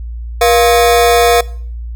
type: ring-modulated tone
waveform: 40% pulse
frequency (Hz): 587.3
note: D5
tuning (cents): 0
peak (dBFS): -3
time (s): 0.41-1.41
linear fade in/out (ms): 5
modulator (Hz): 110
effects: noise-tail reverb RT60 0.5 s tail -20 dB re dry + added 58 Hz sine -21 dBFS peak until 1.95 s